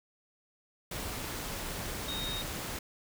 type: tone in noise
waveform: sine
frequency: 3729 Hz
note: A#7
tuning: in tune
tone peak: -36 dBFS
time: 2.08-2.42 s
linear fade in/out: 5 ms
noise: pink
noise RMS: -38 dBFS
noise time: 0.91-2.79 s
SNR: -1 dB
effects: none